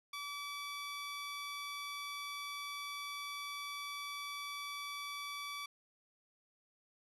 15% pulse tone, 1150 Hz, D6, 37 cents flat, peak -35 dBFS, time 0.13-5.66 s, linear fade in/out 5 ms, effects low-pass 11000 Hz 12 dB/octave

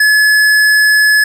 sine tone with tanh clipping, 1708 Hz, G#6, 48 cents sharp, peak -8 dBFS, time 0-1.24 s, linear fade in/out 5 ms, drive 17 dB, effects none

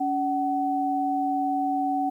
sine tone pair together, 282.1 / 753 Hz, C#4 / F#5, +30 / +30 cents, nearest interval octave + perfect fourth, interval 1700 cents, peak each -27 / -24 dBFS, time 0-2.1 s, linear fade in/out 10 ms, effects 10-bit

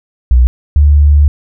sine tone pair in turn, 61.74 / 73.08 Hz, B1 / D2, 0 / -8 cents, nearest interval minor third, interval 292 cents, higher second, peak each -3 dBFS, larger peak neither, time 0.31-0.47 / 0.76-1.28 s, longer second, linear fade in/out 0 ms, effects none

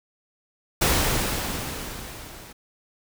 pink noise with level ramp, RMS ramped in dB -19 to -44 dBFS, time 0.81-2.53 s, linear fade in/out 10 ms, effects none

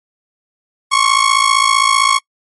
sawtooth ring-modulated tone, 1100 Hz, C#6, 14 cents flat, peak -3 dBFS, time 0.91-2.19 s, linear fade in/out 20 ms, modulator 27.7 Hz, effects noise-tail reverb RT60 0.1 s tail -26 dB re dry + MP3 48 kbps

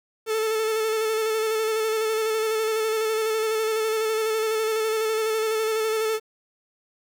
45% pulse tone with vibrato, 439.4 Hz, A4, 2 cents flat, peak -22 dBFS, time 0.26-6.2 s, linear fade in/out 50 ms, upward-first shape square, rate 12 Hz, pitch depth 22 cents each way, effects 9-bit

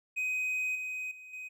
triangle tone with level steps, 2512 Hz, D#7, 16 cents sharp, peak -28 / -33 / -45 / -38 dBFS, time 0.16-1.49 s, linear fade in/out 20 ms, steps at 0.75 / 1.11 / 1.33 s, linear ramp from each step 5 ms, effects none

